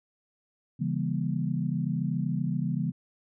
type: chord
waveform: sine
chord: C# diminished seventh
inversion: none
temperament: just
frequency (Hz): 138.59 / 166.31 / 199.57 / 239.5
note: C#3 / E3 / G3 / Bb3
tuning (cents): 0 / +16 / +31 / +47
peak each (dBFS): -31 / -30 / -33 / -34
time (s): 0.79-2.92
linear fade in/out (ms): 20
effects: none